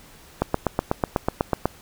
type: click train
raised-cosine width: 1 ms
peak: -5 dBFS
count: 11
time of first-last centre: 0.42-1.656 s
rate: 8.09 Hz
effects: pink hiss -49 dBFS RMS until 1.81 s